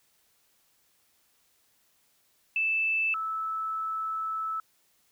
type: tone pair in turn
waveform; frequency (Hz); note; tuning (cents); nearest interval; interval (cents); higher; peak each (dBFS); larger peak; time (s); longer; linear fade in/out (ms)
sine; 2637 / 1308.6; E7 / E6; 0 / -13; octave; 1213; first; -24 / -29; first; 2.56-3.14 / 3.14-4.6; second; 2
effects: white hiss -68 dBFS RMS until 5.11 s